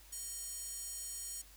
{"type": "tone with high-pass filter", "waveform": "square", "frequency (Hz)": 622.3, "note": "D#5", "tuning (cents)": 0, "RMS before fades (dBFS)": -44, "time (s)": [0.12, 1.42], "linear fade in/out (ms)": 10, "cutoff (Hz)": 7600, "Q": 2.8, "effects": ["added 50 Hz sine -59 dBFS peak until 1.56 s", "white hiss -60 dBFS RMS until 1.56 s"]}